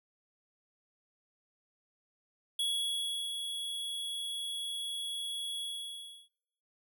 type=tone with ADSR envelope; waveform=square; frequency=3354 Hz; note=G#7; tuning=16 cents sharp; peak=-30 dBFS; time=2.59-6.29 s; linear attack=4 ms; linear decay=720 ms; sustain=-6 dB; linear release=680 ms; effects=noise-tail reverb RT60 0.9 s tail -26 dB re dry